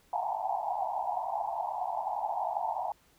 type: band-pass noise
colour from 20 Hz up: pink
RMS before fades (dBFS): -33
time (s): 0.13-2.92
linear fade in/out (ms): 2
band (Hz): 680 to 940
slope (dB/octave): 96
effects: pink hiss -65 dBFS RMS until 3.18 s